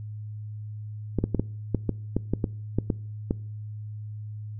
clicks, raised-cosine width 3 ms, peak -10 dBFS, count 12, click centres 1.187 / 1.24 / 1.347 / 1.396 / 1.747 / 1.893 / 2.166 / 2.336 / 2.442 / 2.786 / 2.902 / 3.309 s, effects noise-tail reverb RT60 0.6 s tail -23 dB re dry + added 106 Hz sine -34 dBFS peak until 4.59 s

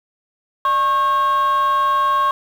sine tone with frequency modulation, 1092 Hz, C#6, 26 cents flat, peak -11 dBFS, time 0.65-2.31 s, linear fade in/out 2 ms, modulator 496 Hz, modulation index 0.33, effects tanh soft clip ceiling -13 dBFS + 7-bit

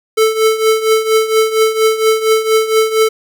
square tone with tremolo, 440 Hz, A4, in tune, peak -7 dBFS, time 0.17-3.09 s, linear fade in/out 10 ms, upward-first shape triangle, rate 4.3 Hz, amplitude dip 80%, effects none

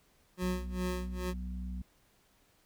25% pulse tone with tremolo, 181.9 Hz, F#3, 29 cents flat, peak -28 dBFS, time 0.37-1.34 s, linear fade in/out 50 ms, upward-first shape sine, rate 2.4 Hz, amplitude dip 95%
harmonic tone, 61.74 Hz, B1, in tune, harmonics 1 / 3 / 4, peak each -37 / -42 / -53 dBFS, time 0.42-1.82 s, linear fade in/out 5 ms
effects pink hiss -68 dBFS RMS until 2.65 s

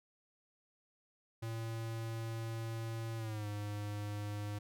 square tone with pitch glide, 113.6 to 103.57 Hz, A#2 to G#2, -44 to -4 cents, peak -39 dBFS, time 1.42-4.59 s, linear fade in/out 10 ms, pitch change -160 cents, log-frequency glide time 3.17-3.47 s, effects none

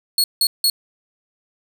sawtooth tone bursts, 4341 Hz, C#8, 37 cents flat, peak -11 dBFS, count 3, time 0.18-0.7 s, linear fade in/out 2 ms, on 60 ms, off 170 ms, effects none

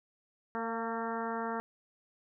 harmonic tone with a mistuned harmonic, 227.6 Hz, A#3, 41 cents flat, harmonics 1 / 2 / 3 / 4 / 5 / 6 / 7 / 8, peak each -39 / -39 / -41 / -39 / -43 / -42 / -46 / -48 dBFS, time 0.55-1.6 s, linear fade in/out 0 ms, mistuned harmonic 3, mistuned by +23 cents, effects none

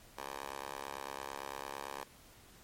10% pulse tone with high-pass filter, 68.9 Hz, C#2, 10 cents flat, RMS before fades -44 dBFS, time 0.17-2.04 s, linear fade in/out 10 ms, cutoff 700 Hz, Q 2.6, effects pink hiss -59 dBFS RMS until 2.63 s + MP3 64 kbps

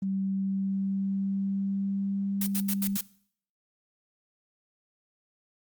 sine tone with pitch glide, 193.3 to 197.7 Hz, G3 to G3, -24 to +15 cents, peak -27 dBFS, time 0.02-2.97 s, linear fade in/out 5 ms, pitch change +39 cents, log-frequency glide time 0.19-2.39 s
blue noise bursts, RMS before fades -30 dBFS, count 5, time 2.41-3.011 s, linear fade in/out 5 ms, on 57 ms, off 79 ms
effects noise-tail reverb RT60 0.6 s tail -21 dB re dry + Opus 32 kbps

